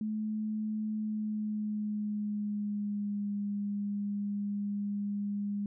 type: tone with pitch glide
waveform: sine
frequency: 215 to 203.5 Hz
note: A3 to G#3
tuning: -40 to -35 cents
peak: -31 dBFS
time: 0.01-5.66 s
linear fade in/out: 2 ms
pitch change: -95 cents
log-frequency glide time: 0.95-3.34 s
effects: none